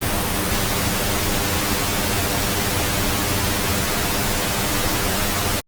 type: noise with comb filter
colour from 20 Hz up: pink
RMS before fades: -21 dBFS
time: 0.01-5.61 s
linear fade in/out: 20 ms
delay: 10 ms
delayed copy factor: +0.65
effects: Opus 32 kbps